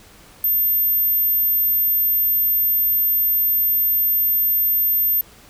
sine tone, 13340 Hz, G#9, 7 cents sharp, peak -15 dBFS, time 0.44-5.21 s, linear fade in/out 2 ms, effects pink hiss -47 dBFS RMS until 5.49 s

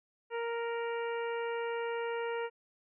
harmonic tone, 466.2 Hz, A#4, in tune, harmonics 1 / 2 / 3 / 4 / 5 / 6, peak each -34 / -40 / -44 / -46 / -48 / -50 dBFS, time 0.3-2.5 s, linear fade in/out 50 ms, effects none

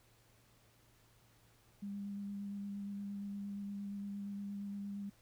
sine tone with vibrato, 201 Hz, G3, 44 cents sharp, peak -40 dBFS, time 1.82-5.1 s, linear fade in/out 10 ms, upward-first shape square, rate 8.6 Hz, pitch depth 10 cents each way, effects added 115 Hz sine -70 dBFS peak until 5.21 s + pink hiss -69 dBFS RMS until 5.21 s

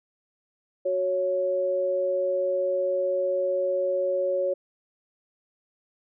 sine tone pair together, 370 / 554.4 Hz, F#4 / C#5, 0 / 0 cents, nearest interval perfect fifth, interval 700 cents, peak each -30 / -23 dBFS, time 0.85-4.54 s, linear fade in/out 10 ms, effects none

